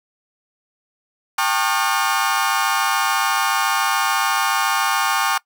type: tone cluster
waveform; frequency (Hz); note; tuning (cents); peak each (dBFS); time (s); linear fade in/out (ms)
35% pulse; 789 / 896 / 1093 / 1207 / 1425; G5 / A5 / C#6 / D6 / F6; +11 / +31 / -25 / +47 / +34; -22; 1.38-5.38; 5
effects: noise-tail reverb RT60 0.1 s tail -22 dB re dry